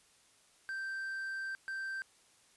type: tone bursts at uneven times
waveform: triangle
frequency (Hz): 1565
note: G6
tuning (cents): -3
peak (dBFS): -35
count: 2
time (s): 0.69-1.55 / 1.68-2.02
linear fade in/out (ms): 0
effects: white hiss -66 dBFS RMS until 2.56 s + resampled to 24000 Hz